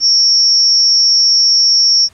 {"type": "tone with amplitude modulation", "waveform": "sine", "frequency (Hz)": 5480, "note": "F8", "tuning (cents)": -34, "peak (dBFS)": -3, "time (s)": [0, 2.09], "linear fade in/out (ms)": 50, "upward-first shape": "sine", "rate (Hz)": 235, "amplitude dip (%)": 80, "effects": ["pink hiss -48 dBFS RMS until 2.13 s", "low-pass 9000 Hz 12 dB/octave"]}